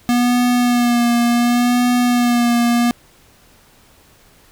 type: tone with vibrato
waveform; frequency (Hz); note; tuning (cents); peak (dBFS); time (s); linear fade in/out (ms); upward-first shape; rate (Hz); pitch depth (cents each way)
square; 241.4; B3; -39; -13; 0.09-2.91; 0; sine; 0.69; 29
effects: pink hiss -50 dBFS RMS until 4.51 s